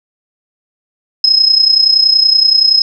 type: tone with amplitude modulation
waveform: sine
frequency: 5130 Hz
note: E8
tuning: 48 cents flat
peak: -3 dBFS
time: 1.24-2.82 s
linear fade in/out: 2 ms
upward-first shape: sine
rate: 30.6 Hz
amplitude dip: 70%
effects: none